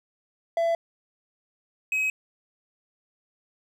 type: tone pair in turn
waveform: triangle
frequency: 670 / 2543 Hz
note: E5 / D#7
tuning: +28 / +37 cents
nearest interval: octave + major seventh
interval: 2309 cents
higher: second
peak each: -19 / -21 dBFS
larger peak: first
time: 0.57-0.75 / 1.92-2.1 s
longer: neither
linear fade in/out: 2 ms
effects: none